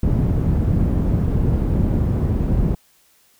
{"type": "low-pass noise", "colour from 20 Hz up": "white", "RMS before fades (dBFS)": -18, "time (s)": [0.03, 2.75], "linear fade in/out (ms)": 5, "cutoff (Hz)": 150, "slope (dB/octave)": 12, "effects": ["white hiss -57 dBFS RMS until 3.39 s"]}